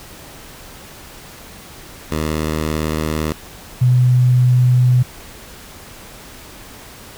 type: tone pair in turn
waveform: 10% pulse / sine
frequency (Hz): 77.78 / 125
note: D#2 / B2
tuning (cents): 0 / +21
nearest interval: minor sixth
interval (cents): 821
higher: second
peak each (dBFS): -10 / -9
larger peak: second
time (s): 2.11-3.33 / 3.81-5.03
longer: neither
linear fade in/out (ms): 10
effects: pink hiss -38 dBFS RMS until 7.17 s